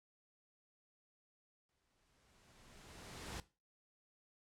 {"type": "noise with exponential growth", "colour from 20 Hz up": "pink", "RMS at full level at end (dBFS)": -45, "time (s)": [1.69, 3.4], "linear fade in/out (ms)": 1, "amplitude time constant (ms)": 370, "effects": ["noise-tail reverb RT60 0.3 s tail -17 dB re dry", "low-pass 9000 Hz 12 dB/octave"]}